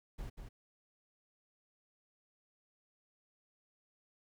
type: noise with echo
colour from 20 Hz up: brown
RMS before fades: -43 dBFS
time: 0.18-0.3 s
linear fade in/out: 10 ms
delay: 190 ms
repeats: 1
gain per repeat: -5 dB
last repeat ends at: 0.49 s
effects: none